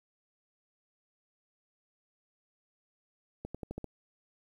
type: accelerating click train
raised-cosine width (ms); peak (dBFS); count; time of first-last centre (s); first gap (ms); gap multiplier
2; -25; 6; 3.45-3.843; 96; 0.9
effects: 10-bit